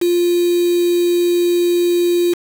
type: tone with quantisation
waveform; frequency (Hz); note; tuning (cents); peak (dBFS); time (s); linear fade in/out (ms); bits
sine; 349.2; F4; 0; -12; 0.01-2.34; 10; 4
effects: none